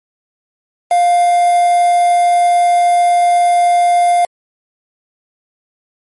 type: tone with quantisation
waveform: triangle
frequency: 702 Hz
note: F5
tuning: 9 cents sharp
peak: -6 dBFS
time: 0.91-4.25 s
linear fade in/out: 2 ms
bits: 4
effects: MP3 48 kbps